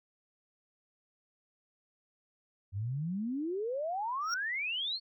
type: exponential sweep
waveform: sine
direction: up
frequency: 92.5 to 4437 Hz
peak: -32 dBFS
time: 2.72-5 s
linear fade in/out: 50 ms
type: tone with exponential growth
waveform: triangle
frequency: 5588 Hz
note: F8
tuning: in tune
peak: -28 dBFS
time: 4.21-4.34 s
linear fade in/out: 2 ms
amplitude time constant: 28 ms
effects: none